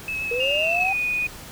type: tone with vibrato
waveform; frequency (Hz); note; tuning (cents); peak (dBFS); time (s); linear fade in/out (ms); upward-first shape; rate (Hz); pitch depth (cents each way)
sine; 2585; E7; -34; -25; 0.08-0.89; 2; triangle; 8.1; 21
type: linear sweep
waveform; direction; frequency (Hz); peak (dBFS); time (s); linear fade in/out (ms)
sine; up; 466.2 to 784; -23; 0.31-0.93; 5
type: tone with pitch glide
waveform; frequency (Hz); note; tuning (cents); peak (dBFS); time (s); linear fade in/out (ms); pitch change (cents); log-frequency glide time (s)
sine; 2794 to 2475; F7 to D#7; 0 to -10; -21; 0.4-1.27; 5; -210; 0.6-0.94
effects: tanh soft clip ceiling -11 dBFS + pink hiss -40 dBFS RMS until 1.51 s